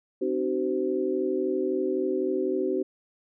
sine tone cluster, 261.8 / 305.5 / 377.7 / 514 Hz, C4 / D#4 / F#4 / C5, +1 / -32 / +36 / -31 cents, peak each -32 / -31 / -26 / -33 dBFS, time 0.21-2.83 s, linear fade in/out 10 ms, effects none

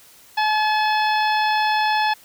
harmonic tone with a mistuned harmonic, 857 Hz, A5, 46 cents flat, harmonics 1 / 2 / 3 / 4 / 5 / 6, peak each -18 / -24 / -28 / -30 / -32 / -34 dBFS, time 0.37-2.14 s, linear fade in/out 10 ms, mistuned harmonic 6, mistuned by +16 cents, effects white hiss -49 dBFS RMS until 2.24 s

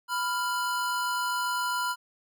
square tone pair together, 991 / 1396.9 Hz, B5 / F6, +6 / 0 cents, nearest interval tritone, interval 594 cents, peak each -30 / -31 dBFS, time 0.08-1.96 s, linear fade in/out 50 ms, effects none

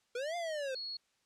square linear two-way sweep, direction up then down, 466.2 to 706 to 508 Hz, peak -36 dBFS, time 0.15-0.75 s, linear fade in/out 5 ms, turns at 0.36 s
sine tone, 4337 Hz, C#8, 39 cents flat, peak -38 dBFS, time 0.75-0.97 s, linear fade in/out 5 ms
effects white hiss -75 dBFS RMS until 1.25 s + low-pass 7000 Hz 12 dB/octave

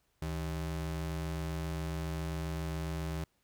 square ring-modulated tone, 116.54 Hz, A#2, in tune, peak -32 dBFS, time 0.22-3.24 s, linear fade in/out 0 ms, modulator 43.7 Hz, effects pink hiss -75 dBFS RMS until 3.43 s

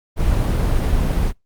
brown noise, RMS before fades -17 dBFS, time 0.16-1.33 s, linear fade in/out 50 ms, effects noise-tail reverb RT60 0.2 s tail -25 dB re dry + Opus 24 kbps

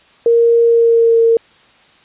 sine tone with pitch glide, 466.2 to 458.2 Hz, A#4 to A#4, 0 to -30 cents, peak -7 dBFS, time 0.26-1.37 s, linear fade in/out 2 ms, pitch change -30 cents, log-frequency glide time 0.63-1.19 s, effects white hiss -48 dBFS RMS until 2.04 s + resampled to 8000 Hz

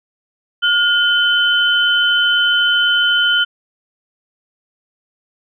sine tone pair together, 1430 / 3056 Hz, F6 / G7, +41 / -45 cents, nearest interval octave + minor second, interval 1314 cents, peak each -14 dBFS, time 0.62-3.45 s, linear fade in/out 20 ms, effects none

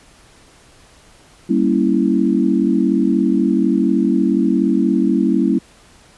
sine chord, G diminished seventh, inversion none, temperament equal, 196 / 233.1 / 277.2 / 329.6 Hz, G3 / Bb3 / Db4 / Fb4, 0 / 0 / 0 / 0 cents, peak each -18 dBFS, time 1.49-5.59 s, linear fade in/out 10 ms, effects pink hiss -48 dBFS RMS until 6.17 s + resampled to 24000 Hz

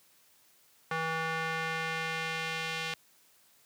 square tone with band-pass filter sweep, 161.8 Hz, E3, 32 cents flat, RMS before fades -34 dBFS, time 0.91-2.94 s, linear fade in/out 2 ms, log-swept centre 1400 to 2900 Hz, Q 1.3, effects white hiss -64 dBFS RMS until 3.65 s + high-pass 100 Hz 12 dB/octave

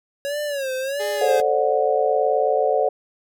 square tone with vibrato, 554.4 Hz, C#5, in tune, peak -24 dBFS, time 0.25-1.4 s, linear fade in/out 0 ms, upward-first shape sine, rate 1.5 Hz, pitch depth 120 cents each way
30% pulse tone, 415.3 Hz, G#4, in tune, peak -24 dBFS, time 0.99-1.42 s, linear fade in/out 20 ms
sine chord, D dominant seventh, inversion second, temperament just, 440.5 / 528.6 / 587.3 / 734.2 Hz, A4 / C5 / D5 / F#5, +2 / +18 / 0 / -14 cents, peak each -22 dBFS, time 1.21-2.89 s, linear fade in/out 5 ms
effects none

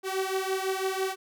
sawtooth beating tone pair, 378.6 / 384.6 Hz, F#4 / G4, +40 / -33 cents, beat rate 6 Hz, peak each -26 / -27 dBFS, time 0.03-1.16 s, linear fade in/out 50 ms, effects none

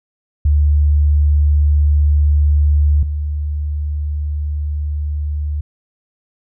sine tone pair in turn, 73.7 / 74.17 Hz, D2 / D2, +7 / +18 cents, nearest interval unison, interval 11 cents, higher second, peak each -9 / -17 dBFS, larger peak first, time 0.45-3.03 / 3.03-5.61 s, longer neither, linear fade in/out 5 ms, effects none

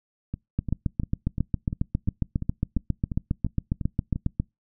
two click trains, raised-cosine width 5 ms, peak -17 / -11 dBFS, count 12 / 29, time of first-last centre 0.34-4.159 / 0.59-4.4 s, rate 2.88 / 7.35 Hz, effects noise-tail reverb RT60 0.2 s tail -26 dB re dry

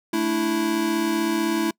square chord, A suspended fourth, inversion none, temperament equal, 220 / 293.7 / 329.6 Hz, A3 / D4 / E4, 0 / 0 / 0 cents, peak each -28 / -29 / -23 dBFS, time 0.13-1.71 s, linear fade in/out 5 ms, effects noise-tail reverb RT60 0.1 s tail -25 dB re dry

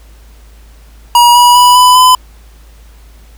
square tone with pitch steps, 958 / 970.8 / 983.8 / 997 / 1010.3 Hz, A#5 / B5 / B5 / B5 / B5, +47 / -30 / -7 / +16 / +39 cents, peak -3 dBFS, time 1.15-2.15 s, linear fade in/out 2 ms, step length 200 ms, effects added 54 Hz sine -35 dBFS peak until 3.37 s + pink hiss -46 dBFS RMS until 3.37 s

